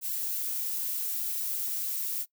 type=noise; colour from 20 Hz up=violet; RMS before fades=-32 dBFS; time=0.01-2.26 s; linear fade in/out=50 ms; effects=noise-tail reverb RT60 0.1 s tail -21 dB re dry